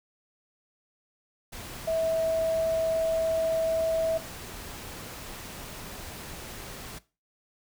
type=tone in noise; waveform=sine; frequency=650 Hz; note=E5; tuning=24 cents flat; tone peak=-24 dBFS; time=1.87-4.18 s; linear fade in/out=10 ms; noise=pink; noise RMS=-41 dBFS; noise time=1.52-6.99 s; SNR=+14 dB; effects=noise-tail reverb RT60 0.3 s tail -18 dB re dry